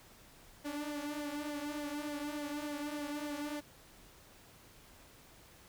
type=tone with flanger; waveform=sawtooth; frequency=293.7 Hz; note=D4; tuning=in tune; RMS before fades=-40 dBFS; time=0.64-3.61 s; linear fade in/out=20 ms; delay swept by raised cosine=0.73 to 5.13 ms; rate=3.4 Hz; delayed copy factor=-0.6; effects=pink hiss -59 dBFS RMS until 5.68 s